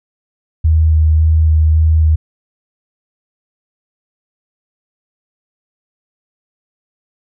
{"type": "tone with vibrato", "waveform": "sine", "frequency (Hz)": 78.8, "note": "D#2", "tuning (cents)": 23, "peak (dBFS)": -7, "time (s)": [0.64, 2.16], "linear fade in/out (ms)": 10, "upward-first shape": "square", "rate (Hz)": 1.8, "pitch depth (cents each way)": 11, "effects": []}